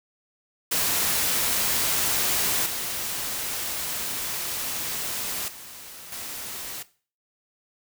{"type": "noise with level steps", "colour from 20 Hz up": "white", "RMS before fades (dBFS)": [-24, -30, -42, -35], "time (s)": [0.71, 6.83], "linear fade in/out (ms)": 10, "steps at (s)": [2.66, 5.48, 6.12], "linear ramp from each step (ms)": 2, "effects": ["noise-tail reverb RT60 0.4 s tail -17 dB re dry"]}